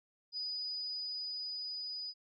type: tone with level ramp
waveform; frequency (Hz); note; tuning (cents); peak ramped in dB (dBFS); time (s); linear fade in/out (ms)
sine; 4958; D#8; -7; -36 to -39; 0.32-2.14; 50
effects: none